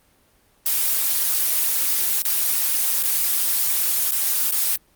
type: noise with dropouts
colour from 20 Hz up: blue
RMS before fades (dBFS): -20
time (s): 0.66-4.76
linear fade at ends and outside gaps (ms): 1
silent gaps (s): 2.22-2.251 / 3.028-3.036 / 4.109-4.12 / 4.51-4.522
effects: pink hiss -59 dBFS RMS until 4.95 s + Opus 24 kbps